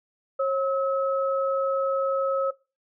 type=tone pair together; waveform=sine; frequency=542 / 1289.1 Hz; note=C#5 / E6; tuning=-39 / -39 cents; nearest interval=octave + minor third; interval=1500 cents; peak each=-22 / -28 dBFS; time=0.39-2.51 s; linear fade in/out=10 ms; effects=noise-tail reverb RT60 0.3 s tail -22 dB re dry